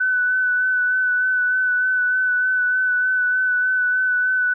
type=tone with vibrato; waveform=sine; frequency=1500 Hz; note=F#6; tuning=23 cents sharp; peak=-16 dBFS; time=0-4.54 s; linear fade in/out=10 ms; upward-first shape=sine; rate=3.3 Hz; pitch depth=19 cents each way; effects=none